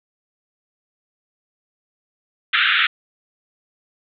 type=band-pass noise; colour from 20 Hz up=pink; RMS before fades=-17 dBFS; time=2.53-2.87 s; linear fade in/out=5 ms; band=1300 to 3700 Hz; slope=96 dB/octave; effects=none